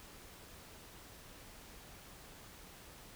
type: silence
effects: pink hiss -55 dBFS RMS until 3.15 s